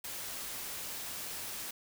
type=noise; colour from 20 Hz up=white; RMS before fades=-41 dBFS; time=0.04-1.71 s; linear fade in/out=5 ms; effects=none